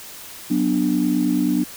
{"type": "chord", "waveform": "sine", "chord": "B minor", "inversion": "second", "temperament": "just", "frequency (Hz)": [185.21, 246.9, 296.3], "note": ["F#3", "B3", "D4"], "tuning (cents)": [2, 0, 15], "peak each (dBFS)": [-23, -20, -19], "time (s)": [0.5, 1.64], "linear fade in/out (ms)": 10, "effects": ["tanh soft clip ceiling -8 dBFS", "white hiss -38 dBFS RMS until 1.76 s"]}